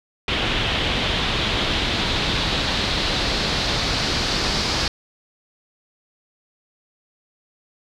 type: noise with low-pass filter sweep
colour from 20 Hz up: pink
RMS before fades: -22 dBFS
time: 0.28-4.88 s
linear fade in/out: 2 ms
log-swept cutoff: 3200 to 4800 Hz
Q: 2.8
effects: none